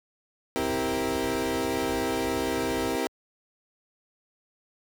30% pulse chord, C dominant seventh, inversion none, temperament equal with one note detuned, 261.6 / 326 / 392 / 466.2 Hz, C4 / E4 / G4 / Bb4, 0 / -19 / 0 / 0 cents, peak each -29 dBFS, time 0.56-3.07 s, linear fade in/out 0 ms
pink low-pass noise, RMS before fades -38 dBFS, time 0.59-2.95 s, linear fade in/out 0 ms, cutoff 120 Hz, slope 12 dB/octave
effects high-pass 60 Hz 12 dB/octave

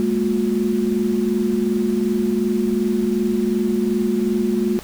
sine tone cluster, 205.7 / 228.4 / 358.5 Hz, G#3 / A#3 / F4, -16 / -35 / +45 cents, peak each -21 dBFS, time 0-4.79 s, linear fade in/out 0 ms, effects pink hiss -39 dBFS RMS until 4.83 s

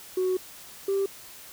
sine tone pair in turn, 370.4 / 392.4 Hz, F#4 / G4, +2 / +2 cents, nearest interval minor second, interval 100 cents, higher second, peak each -21 dBFS, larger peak neither, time 0.17-0.37 / 0.88-1.06 s, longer first, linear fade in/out 5 ms, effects tanh soft clip ceiling -20 dBFS + white hiss -46 dBFS RMS until 1.52 s

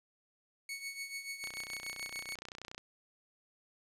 sawtooth tone with tremolo, 2217 Hz, C#7, in tune, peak -34 dBFS, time 0.69-2.35 s, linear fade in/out 2 ms, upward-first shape triangle, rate 6.9 Hz, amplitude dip 75%
click train, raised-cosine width 0.2 ms, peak -27 dBFS, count 42, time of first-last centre 1.44-2.78 s, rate 30.6 Hz
effects resampled to 32000 Hz + 11-bit

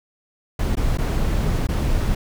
brown noise with dropouts, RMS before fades -20 dBFS, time 0.59-2.15 s, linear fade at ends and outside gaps 5 ms, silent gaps 0.754-0.769 / 0.974-0.984 / 1.671-1.687 s, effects none

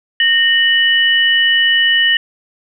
sine tone pair together, 1845 / 2960 Hz, A#6 / F#7, -18 / 0 cents, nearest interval minor sixth, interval 818 cents, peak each -12 dBFS, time 0.2-2.17 s, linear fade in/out 2 ms, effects none

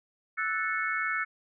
sine chord, F# minor seventh, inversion third, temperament equal with one note detuned, 1318.5 / 1480 / 1760 / 2197 Hz, E6 / F#6 / A6 / C#7, 0 / 0 / 0 / -16 cents, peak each -33 dBFS, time 0.37-1.25 s, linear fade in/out 20 ms, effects none

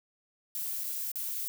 violet noise with dropouts, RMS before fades -35 dBFS, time 0.55-1.48 s, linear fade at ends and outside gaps 0 ms, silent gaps 0.837-0.841 / 1.117-1.157 s, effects none

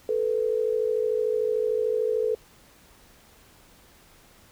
sine tone pair together, 436.5 / 489.9 Hz, A4 / B4, -14 / -14 cents, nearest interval major second, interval 200 cents, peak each -24 / -26 dBFS, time 0.09-2.35 s, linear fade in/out 2 ms, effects pink hiss -55 dBFS RMS until 4.51 s

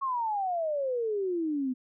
sine exponential sweep, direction down, 1108.7 to 248.8 Hz, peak -27 dBFS, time 0.01-1.74 s, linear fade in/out 20 ms, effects none

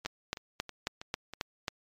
two click trains, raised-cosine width 0.2 ms, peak -14 / -24 dBFS, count 7 / 5, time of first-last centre 0.06-1.682 / 0.05-1.336 s, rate 3.7 / 3.11 Hz, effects MP3 96 kbps

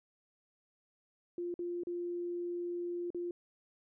sine tone with dropouts, 349.2 Hz, F4, in tune, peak -35 dBFS, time 1.38-3.31 s, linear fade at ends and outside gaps 2 ms, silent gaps 1.541-1.591 / 1.835-1.87 / 3.104-3.146 s, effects none

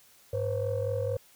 sine tone cluster, 102.5 / 490.6 / 535 Hz, G#2 / B4 / C5, -22 / -12 / +38 cents, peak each -31 dBFS, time 0.33-1.17 s, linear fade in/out 5 ms, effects tanh soft clip ceiling -21 dBFS + white hiss -59 dBFS RMS until 1.35 s

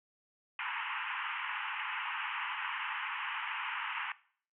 pink band-pass noise, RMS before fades -38 dBFS, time 0.59-4.12 s, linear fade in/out 2 ms, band 860 to 3000 Hz, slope 96 dB/octave, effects noise-tail reverb RT60 0.5 s tail -19 dB re dry

